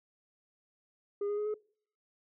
sine tone with pitch steps, 406.7 / 412.9 / 419.1 / 425.4 Hz, G#4 / G#4 / G#4 / G#4, -36 / -10 / +16 / +42 cents, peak -28 dBFS, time 1.21-1.542 s, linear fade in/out 5 ms, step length 83 ms, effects noise-tail reverb RT60 0.5 s tail -24 dB re dry + tanh soft clip ceiling -30 dBFS

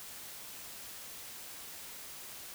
silence, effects white hiss -47 dBFS RMS until 2.54 s

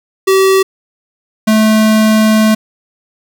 square tone pair in turn, 383.7 / 217.3 Hz, G4 / A3, -37 / -21 cents, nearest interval minor seventh, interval 984 cents, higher first, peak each -7 dBFS, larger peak neither, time 0.27-0.63 / 1.47-2.55 s, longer second, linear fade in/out 10 ms, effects 7-bit

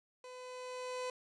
30% pulse tone with level ramp, 504 Hz, B4, 35 cents sharp, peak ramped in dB -46 to -34 dBFS, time 0.24-1.1 s, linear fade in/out 2 ms, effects resampled to 22050 Hz

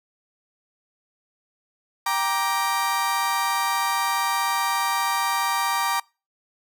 35% pulse chord, G minor, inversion none, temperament just, 784 / 940.8 / 1176 Hz, G5 / Bb5 / D6, 0 / +16 / +2 cents, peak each -27 / -23 / -24 dBFS, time 2.06-6 s, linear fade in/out 5 ms, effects noise-tail reverb RT60 0.3 s tail -25 dB re dry

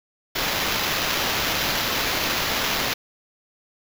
white noise with sample-and-hold, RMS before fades -24 dBFS, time 0.35-2.94 s, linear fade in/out 10 ms, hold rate 8820 Hz, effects none

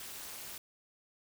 white noise with amplitude modulation, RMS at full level -41 dBFS, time 0-0.58 s, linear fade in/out 2 ms, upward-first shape sine, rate 261 Hz, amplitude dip 100%, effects none

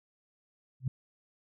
sine tone with exponential growth, 130 Hz, C3, 11 cents flat, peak -23 dBFS, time 0.8-0.88 s, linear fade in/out 5 ms, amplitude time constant 17 ms, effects none

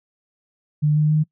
sine tone with pitch steps, 150 / 151.92 / 153.86 Hz, D3 / D#3 / D#3, +37 / -41 / -19 cents, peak -14 dBFS, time 0.82-1.24 s, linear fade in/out 20 ms, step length 140 ms, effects noise-tail reverb RT60 0.1 s tail -24 dB re dry

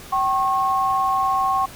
sine tone pair together, 770 / 1086.7 Hz, G5 / C#6, -31 / -35 cents, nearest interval tritone, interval 596 cents, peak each -21 / -19 dBFS, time 0.12-1.66 s, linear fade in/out 10 ms, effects pink hiss -40 dBFS RMS until 1.75 s

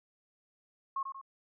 sine tone with echo, 1085 Hz, C#6, 37 cents flat, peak -31 dBFS, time 0.96-1.03 s, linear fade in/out 5 ms, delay 92 ms, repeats 2, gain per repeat -6 dB, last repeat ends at 1.214 s, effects none

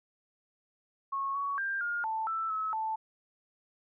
sine tone with pitch steps, 1096 / 1121 / 1589 / 1418 / 883 / 1325 / 1292 / 880 Hz, C#6 / C#6 / G6 / F6 / A5 / E6 / E6 / A5, -20 / +19 / +23 / +26 / +6 / +9 / -35 / 0 cents, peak -30 dBFS, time 1.12-2.96 s, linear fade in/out 10 ms, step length 230 ms, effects none

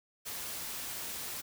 white noise, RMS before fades -40 dBFS, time 0.25-1.42 s, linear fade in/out 20 ms, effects none

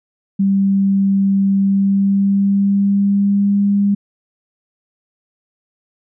sine tone with pitch glide, 196 to 201.2 Hz, G3 to G3, 0 to +45 cents, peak -11 dBFS, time 0.39-3.95 s, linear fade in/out 10 ms, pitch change +45 cents, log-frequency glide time 1.59-3.62 s, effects none

